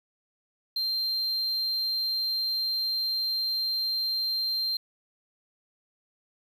sine tone, 4163 Hz, C8, 10 cents flat, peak -23 dBFS, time 0.76-4.77 s, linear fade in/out 5 ms, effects tanh soft clip ceiling -25 dBFS + 9-bit

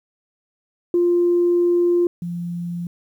sine tone pair in turn, 349.2 / 173.19 Hz, F4 / F3, 0 / -14 cents, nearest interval octave, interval 1214 cents, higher first, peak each -13 / -24 dBFS, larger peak first, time 0.94-2.07 / 2.22-2.87 s, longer first, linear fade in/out 2 ms, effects tanh soft clip ceiling -9 dBFS + 9-bit

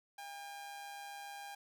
sawtooth tone with amplitude modulation, 805 Hz, G5, 46 cents sharp, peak -40 dBFS, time 0.18-1.55 s, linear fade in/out 5 ms, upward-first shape sine, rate 147 Hz, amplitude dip 40%, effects none

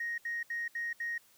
sine tone bursts, 1871 Hz, A#6, 6 cents sharp, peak -32 dBFS, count 5, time 0-1.18 s, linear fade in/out 5 ms, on 180 ms, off 70 ms, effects tanh soft clip ceiling -29 dBFS + white hiss -64 dBFS RMS until 1.37 s

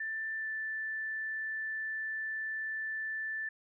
sine tone with pitch glide, 1772 to 1760.8 Hz, A6 to A6, +12 to +1 cents, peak -34 dBFS, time 0-3.49 s, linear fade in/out 5 ms, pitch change -11 cents, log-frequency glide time 0.38-0.46 s, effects none

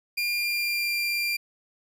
30% pulse tone with pitch glide, 2400 to 2381 Hz, D7 to D7, +37 to +23 cents, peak -22 dBFS, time 0.17-1.37 s, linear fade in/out 10 ms, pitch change -14 cents, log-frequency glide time 0.37-0.93 s, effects none

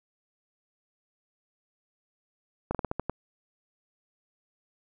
slowing click train, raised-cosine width 1 ms, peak -15 dBFS, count 7, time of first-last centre 2.71-3.096 s, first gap 37 ms, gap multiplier 1.22, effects none

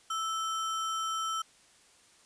sine tone with sample-and-hold, 1318.5 Hz, E6, in tune, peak -30 dBFS, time 0.1-1.42 s, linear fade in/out 5 ms, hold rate 4410 Hz, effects white hiss -61 dBFS RMS until 2.25 s + resampled to 22050 Hz

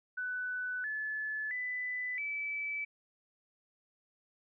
sine tone with pitch steps, 1495 / 1727.3 / 1995.6 / 2306 Hz, F#6 / A6 / B6 / D7, +17 / -32 / +17 / -32 cents, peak -34 dBFS, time 0.17-2.85 s, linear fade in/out 10 ms, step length 670 ms, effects none

